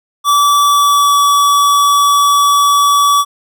square tone with pitch glide, 1155 to 1144.4 Hz, D6 to D6, -29 to -45 cents, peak -8 dBFS, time 0.24-3.25 s, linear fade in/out 50 ms, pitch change -16 cents, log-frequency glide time 0.62-1.19 s, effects none

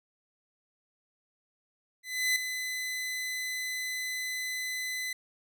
sawtooth tone with ADSR envelope, 2015 Hz, B6, 34 cents sharp, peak -20 dBFS, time 2.03-5.13 s, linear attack 330 ms, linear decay 3 ms, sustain -9 dB, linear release 4 ms, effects none

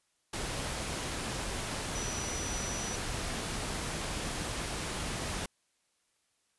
sine tone in noise, 5900 Hz, F#8, 6 cents flat, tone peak -39 dBFS, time 1.95-2.96 s, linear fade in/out 5 ms, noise pink, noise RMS -36 dBFS, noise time 0.33-5.46 s, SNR -6 dB, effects white hiss -75 dBFS RMS until 6.58 s + resampled to 24000 Hz

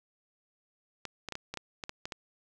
clicks, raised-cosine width 0.2 ms, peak -20 dBFS, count 10, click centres 1.053 / 1.287 / 1.323 / 1.354 / 1.54 / 1.573 / 1.838 / 1.894 / 2.055 / 2.122 s, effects none

